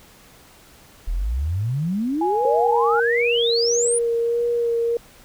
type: exponential sweep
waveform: sine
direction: up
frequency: 36.71 to 9880 Hz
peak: -20 dBFS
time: 1.07-3.99 s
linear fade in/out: 10 ms
type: tone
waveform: sine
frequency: 830.6 Hz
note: G#5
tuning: in tune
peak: -20 dBFS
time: 2.21-3 s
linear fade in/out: 5 ms
type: tone with vibrato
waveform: sine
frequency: 470 Hz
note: A#4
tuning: 14 cents sharp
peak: -18 dBFS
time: 2.45-4.97 s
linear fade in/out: 2 ms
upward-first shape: sine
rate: 1.6 Hz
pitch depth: 19 cents each way
effects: pink hiss -49 dBFS RMS until 5.24 s